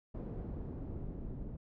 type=noise with low-pass filter sweep; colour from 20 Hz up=pink; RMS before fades=-42 dBFS; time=0.14-1.57 s; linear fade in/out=10 ms; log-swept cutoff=430 to 270 Hz; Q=0.78; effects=none